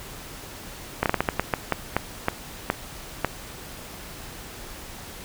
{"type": "slowing click train", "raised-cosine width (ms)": 0.5, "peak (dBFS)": -5, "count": 13, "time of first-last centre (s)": [1.03, 3.247], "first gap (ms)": 28, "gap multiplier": 1.31, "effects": ["pink hiss -40 dBFS RMS until 5.24 s"]}